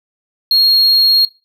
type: tone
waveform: triangle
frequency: 4271 Hz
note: C8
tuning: 35 cents sharp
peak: -7 dBFS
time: 0.51-1.25 s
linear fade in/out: 2 ms
effects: noise-tail reverb RT60 0.3 s tail -22 dB re dry